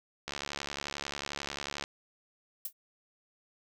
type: click train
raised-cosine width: 0.2 ms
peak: -18 dBFS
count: 112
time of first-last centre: 0.28-1.839 s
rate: 71.2 Hz
type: noise with exponential decay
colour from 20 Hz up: violet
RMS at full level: -30 dBFS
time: 2.65-2.73 s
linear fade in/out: 5 ms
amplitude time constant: 16 ms
effects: none